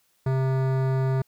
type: tone with hard clipping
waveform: sine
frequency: 132.2 Hz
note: C3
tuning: 18 cents sharp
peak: -23 dBFS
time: 0.26-1.22 s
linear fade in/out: 5 ms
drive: 17 dB
effects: white hiss -67 dBFS RMS until 1.27 s